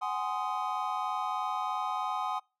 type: chord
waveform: triangle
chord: Ab dominant seventh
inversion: third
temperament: just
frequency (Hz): 747.5 / 830.6 / 1038.3 / 1245.9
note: Gb5 / Ab5 / C6 / Eb6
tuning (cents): +17 / 0 / -14 / +2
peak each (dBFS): -34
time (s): 0.01-2.4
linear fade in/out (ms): 20
effects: noise-tail reverb RT60 0.3 s tail -26 dB re dry